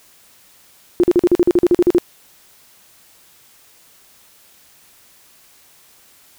sine tone bursts, 351.5 Hz, F4, 11 cents sharp, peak -8 dBFS, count 13, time 1-1.983 s, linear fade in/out 0 ms, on 35 ms, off 44 ms, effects white hiss -50 dBFS RMS until 6.38 s

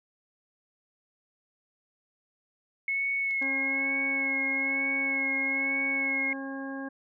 sine tone with vibrato, 2186 Hz, C#7, 25 cents flat, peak -26 dBFS, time 2.88-6.33 s, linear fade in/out 2 ms, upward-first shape sine, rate 1.1 Hz, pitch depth 26 cents each way
clicks, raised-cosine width 0.2 ms, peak -33 dBFS, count 2, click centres 3.31 / 3.425 s
harmonic tone, 271.2 Hz, C#4, 38 cents flat, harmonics 1 / 2 / 3 / 4 / 6, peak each -35 / -42 / -45 / -47 / -41 dBFS, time 3.41-6.89 s, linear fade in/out 10 ms
effects none

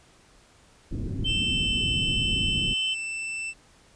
pink low-pass noise, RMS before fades -30 dBFS, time 0.91-2.74 s, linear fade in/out 10 ms, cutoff 310 Hz, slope 24 dB/octave
sine tone with pitch glide, 3100 to 3059 Hz, G7 to G7, -20 to -43 cents, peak -25 dBFS, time 1.24-2.95 s, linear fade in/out 20 ms, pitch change -23 cents, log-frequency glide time 1.39-1.81 s
45% pulse tone, 2662 Hz, E7, 16 cents sharp, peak -30 dBFS, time 1.25-3.54 s, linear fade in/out 50 ms
effects pink hiss -57 dBFS RMS until 3.95 s + resampled to 22050 Hz

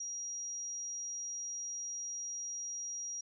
sine tone, 5720 Hz, F8, 41 cents sharp, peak -38 dBFS, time 0-3.21 s, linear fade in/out 5 ms, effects none

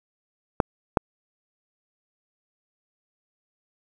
clicks, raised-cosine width 1 ms, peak -3 dBFS, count 2, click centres 0.602 / 0.972 s, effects 7-bit

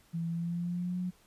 sine tone with pitch glide, 166.9 to 180.96 Hz, E3 to F#3, +22 to -38 cents, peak -31 dBFS, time 0.13-1.11 s, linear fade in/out 20 ms, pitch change +140 cents, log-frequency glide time 0.28-1 s, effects pink hiss -64 dBFS RMS until 1.26 s + resampled to 32000 Hz

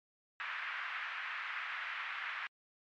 pink band-pass noise, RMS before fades -41 dBFS, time 0.4-2.47 s, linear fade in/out 0 ms, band 1300 to 2400 Hz, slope 24 dB/octave, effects MP3 64 kbps

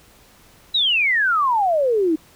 sine exponential sweep, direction down, 3978 to 303 Hz, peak -15 dBFS, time 0.74-2.16 s, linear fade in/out 10 ms, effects pink hiss -51 dBFS RMS until 2.35 s

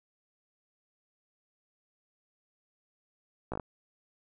slowing click train, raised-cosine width 1 ms, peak -21 dBFS, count 5, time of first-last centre 3.52-3.598 s, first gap 16 ms, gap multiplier 1.13, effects none

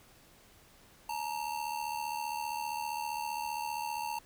square ring-modulated tone, 900 Hz, A5, 39 cents sharp, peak -32 dBFS, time 1.09-4.19 s, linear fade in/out 5 ms, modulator 37.6 Hz, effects pink hiss -60 dBFS RMS until 4.25 s

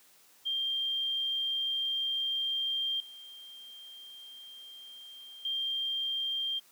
sine tone with level steps, 3183 Hz, G7, 26 cents sharp, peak -29 / -46 / -30 dBFS, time 0.45-6.6 s, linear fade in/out 20 ms, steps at 3 / 5.45 s, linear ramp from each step 2 ms, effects white hiss -61 dBFS RMS until 6.71 s + high-pass 150 Hz 12 dB/octave

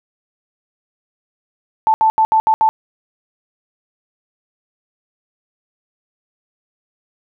sine tone bursts at uneven times, 880 Hz, A5, in tune, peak -9 dBFS, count 6, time 1.87-1.94 / 2.01-2.1 / 2.18-2.25 / 2.32-2.4 / 2.47-2.54 / 2.61-2.69 s, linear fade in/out 0 ms, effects none

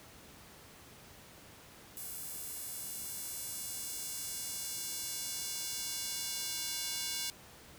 square tone with high-pass filter sweep, 315.8 Hz, D#4, 26 cents sharp, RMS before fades -40 dBFS, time 1.97-7.3 s, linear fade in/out 0 ms, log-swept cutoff 11000 to 4000 Hz, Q 0.9, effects pink hiss -55 dBFS RMS until 7.78 s + high-pass 60 Hz 12 dB/octave

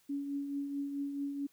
sine tone with tremolo, 281.8 Hz, C#4, 29 cents sharp, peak -32 dBFS, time 0.09-1.47 s, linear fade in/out 10 ms, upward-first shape triangle, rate 4.6 Hz, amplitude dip 50%, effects white hiss -69 dBFS RMS until 1.52 s

